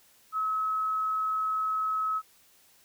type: tone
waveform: sine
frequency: 1286 Hz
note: E6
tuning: 43 cents flat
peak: -26 dBFS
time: 0.32-2.22 s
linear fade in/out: 50 ms
effects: white hiss -61 dBFS RMS until 2.84 s